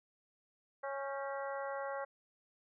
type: harmonic tone with a mistuned harmonic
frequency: 276.1 Hz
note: C#4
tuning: 7 cents flat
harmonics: 2 / 3 / 4 / 5 / 6 / 7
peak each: -40 / -44 / -46 / -48 / -50 / -51 dBFS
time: 0.83-2.05 s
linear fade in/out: 10 ms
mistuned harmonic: 6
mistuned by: -79 cents
effects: none